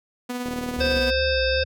sawtooth tone with tremolo, 246.9 Hz, B3, in tune, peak -22 dBFS, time 0.29-1.11 s, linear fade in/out 10 ms, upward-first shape sine, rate 18 Hz, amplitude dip 35%
click train, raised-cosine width 2 ms, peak -21 dBFS, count 22, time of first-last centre 0.46-0.993 s, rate 39.4 Hz
sine tone with vibrato, 68.7 Hz, C#2, 15 cents flat, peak -27 dBFS, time 0.77-1.65 s, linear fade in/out 20 ms, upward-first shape sine, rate 2.6 Hz, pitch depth 130 cents each way
harmonic tone, 523.3 Hz, C5, in tune, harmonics 1 / 3 / 5 / 7 / 9 / 10, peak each -22 / -27 / -29 / -30 / -32 / -32 dBFS, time 0.8-1.64 s, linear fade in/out 10 ms
effects none

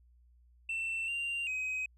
sine tone with pitch steps, 2684 / 2776 / 2526 Hz, E7 / F7 / D#7, +31 / -11 / +26 cents, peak -30 dBFS, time 0.69-1.86 s, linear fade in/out 5 ms, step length 390 ms, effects tanh soft clip ceiling -32 dBFS + added 60 Hz sine -60 dBFS peak until 1.97 s

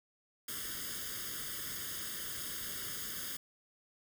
white noise with comb filter, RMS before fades -41 dBFS, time 0.48-3.37 s, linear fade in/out 5 ms, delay 0.6 ms, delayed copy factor +1, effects none

